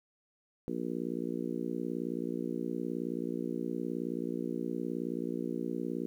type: harmonic tone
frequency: 59 Hz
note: A#1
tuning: 22 cents sharp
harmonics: 3 / 4 / 5 / 6 / 7 / 8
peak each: -41 / -38 / -38 / -39 / -43 / -44 dBFS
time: 0.68-6.06 s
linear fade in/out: 0 ms
effects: 11-bit